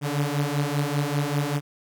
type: beating tone pair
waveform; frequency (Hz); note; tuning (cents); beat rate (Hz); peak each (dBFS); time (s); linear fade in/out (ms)
sawtooth; 142.2 / 147.3; C#3 / D3; +45 / +6; 5.1; -22; 0.01-1.61; 50
effects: none